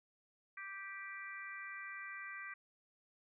harmonic tone, 392 Hz, G4, in tune, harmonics 3 / 4 / 5 / 6, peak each -52 / -50 / -48 / -52 dBFS, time 0.57-2.54 s, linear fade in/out 5 ms, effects none

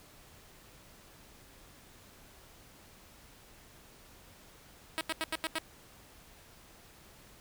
5% pulse tone bursts, 320.5 Hz, E4, 49 cents flat, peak -20 dBFS, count 6, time 4.98-5.585 s, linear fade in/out 0 ms, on 30 ms, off 85 ms, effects pink hiss -57 dBFS RMS until 7.4 s

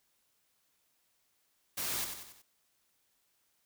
white noise with echo, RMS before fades -36 dBFS, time 1.77-2.05 s, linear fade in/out 10 ms, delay 93 ms, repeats 4, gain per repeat -6 dB, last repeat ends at 2.422 s, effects white hiss -75 dBFS RMS until 3.65 s

